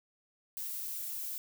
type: noise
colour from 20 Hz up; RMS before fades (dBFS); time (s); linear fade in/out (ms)
violet; -39; 0.57-1.38; 0
effects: none